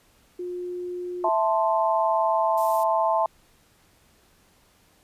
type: tone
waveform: sine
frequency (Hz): 356.9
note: F4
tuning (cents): +38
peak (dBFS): -29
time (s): 0.39-1.29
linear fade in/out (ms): 5
type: chord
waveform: sine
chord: A minor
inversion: second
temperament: equal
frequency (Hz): 659.3 / 880 / 1046.5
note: E5 / A5 / C6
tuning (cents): 0 / 0 / 0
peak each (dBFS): -23 / -23 / -26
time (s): 1.24-3.26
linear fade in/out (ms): 2
type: noise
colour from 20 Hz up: violet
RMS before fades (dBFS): -38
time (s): 2.57-2.84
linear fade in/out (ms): 10
effects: pink hiss -60 dBFS RMS until 5.03 s + resampled to 32000 Hz